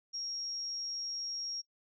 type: tone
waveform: sine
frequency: 5588 Hz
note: F8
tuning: in tune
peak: -36 dBFS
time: 0.13-1.62 s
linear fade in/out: 20 ms
effects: noise-tail reverb RT60 0.1 s tail -24 dB re dry